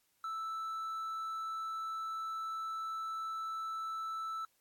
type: tone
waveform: triangle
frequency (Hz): 1318.5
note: E6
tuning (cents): 0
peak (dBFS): -35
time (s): 0.24-4.45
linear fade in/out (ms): 2
effects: white hiss -75 dBFS RMS until 4.6 s + AAC 64 kbps